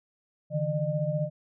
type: tone cluster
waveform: sine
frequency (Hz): 144.9 / 160.1 / 605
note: D3 / D#3 / D#5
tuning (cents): -23 / +50 / -49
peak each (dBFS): -30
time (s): 0.5-1.3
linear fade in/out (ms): 50
effects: none